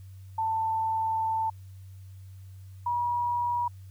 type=tone pair in turn; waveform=sine; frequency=889 / 961.4 Hz; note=A5 / B5; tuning=+18 / -47 cents; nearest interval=minor second; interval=135 cents; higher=second; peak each=-25 dBFS; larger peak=neither; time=0.38-1.5 / 2.86-3.68 s; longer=first; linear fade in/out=5 ms; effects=added 95 Hz sine -43 dBFS peak until 3.9 s + white hiss -65 dBFS RMS until 3.9 s